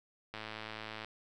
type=click train; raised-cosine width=0.3 ms; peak=-26 dBFS; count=78; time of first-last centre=0.34-1.046 s; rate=109 Hz; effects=none